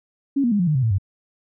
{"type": "tone with pitch steps", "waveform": "sine", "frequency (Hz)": [277.2, 238.5, 205.3, 176.65, 152.02, 130.82, 112.58, 96.88], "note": ["C#4", "A#3", "G#3", "F3", "D#3", "C3", "A2", "G2"], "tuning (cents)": [0, 40, -20, 20, -40, 0, 40, -20], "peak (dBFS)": -16, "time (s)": [0.36, 0.984], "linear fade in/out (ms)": 10, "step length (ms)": 78, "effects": []}